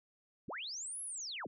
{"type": "linear two-way sweep", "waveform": "sine", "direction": "up then down", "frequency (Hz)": [67, 11175, 81], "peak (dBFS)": -40, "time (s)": [0.48, 1.47], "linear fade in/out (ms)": 5, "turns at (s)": 1.02, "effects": []}